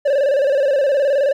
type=tone with vibrato; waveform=triangle; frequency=556 Hz; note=C#5; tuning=5 cents sharp; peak=-11 dBFS; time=0.05-1.33 s; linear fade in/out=10 ms; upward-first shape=square; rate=19 Hz; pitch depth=78 cents each way; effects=none